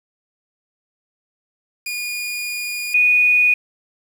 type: tone pair in turn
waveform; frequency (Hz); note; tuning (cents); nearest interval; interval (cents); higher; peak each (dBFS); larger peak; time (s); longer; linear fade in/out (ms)
sawtooth / sine; 2439 / 2470; D#7 / D#7; -35 / -13; unison; 22; second; -20 / -11; second; 1.86-2.94 / 2.94-3.54; first; 5
effects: 7-bit